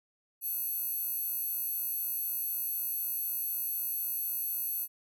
square tone with high-pass filter, 872 Hz, A5, 16 cents flat, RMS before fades -34 dBFS, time 0.41-4.88 s, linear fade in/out 50 ms, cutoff 12000 Hz, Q 5.3, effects none

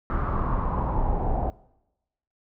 brown noise with low-pass filter sweep, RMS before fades -25 dBFS, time 0.1-1.5 s, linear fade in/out 0 ms, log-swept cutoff 1300 to 740 Hz, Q 5.5, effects noise-tail reverb RT60 0.9 s tail -22 dB re dry

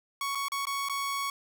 sawtooth tone with dropouts, 1113 Hz, C#6, 7 cents sharp, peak -26 dBFS, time 0.21-1.3 s, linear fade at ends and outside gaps 2 ms, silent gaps 0.35-0.354 / 0.484-0.519 / 0.654-0.669 / 0.887-0.896 s, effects none

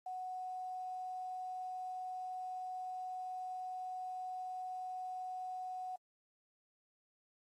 sine tone with quantisation, 740 Hz, F#5, in tune, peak -40 dBFS, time 0.06-5.96 s, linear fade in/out 5 ms, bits 11, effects AAC 32 kbps

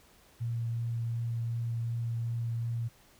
sine tone with vibrato, 116.54 Hz, A#2, in tune, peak -30 dBFS, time 0.4-2.89 s, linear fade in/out 20 ms, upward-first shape triangle, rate 2.7 Hz, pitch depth 11 cents each way, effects pink hiss -61 dBFS RMS until 3.19 s

